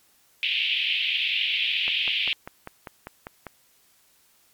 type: band-pass noise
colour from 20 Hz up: white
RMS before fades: -25 dBFS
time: 0.43-2.33 s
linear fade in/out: 0 ms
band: 2400 to 3300 Hz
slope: 48 dB/octave
type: click train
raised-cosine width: 0.5 ms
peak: -20 dBFS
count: 9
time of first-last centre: 1.88-3.467 s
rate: 5.04 Hz
effects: white hiss -61 dBFS RMS until 4.53 s + MP3 96 kbps